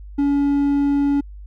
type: tone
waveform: triangle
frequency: 283.4 Hz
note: C#4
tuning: 38 cents sharp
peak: -13 dBFS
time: 0.18-1.21 s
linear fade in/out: 10 ms
effects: added 50 Hz sine -34 dBFS peak until 1.46 s